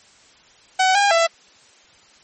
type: tone with pitch steps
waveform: sawtooth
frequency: 752 / 808 / 667 Hz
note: F#5 / G#5 / E5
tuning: +28 / -48 / +20 cents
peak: -10 dBFS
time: 0.79-1.27 s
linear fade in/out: 10 ms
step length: 160 ms
effects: white hiss -51 dBFS RMS until 2.23 s + MP3 32 kbps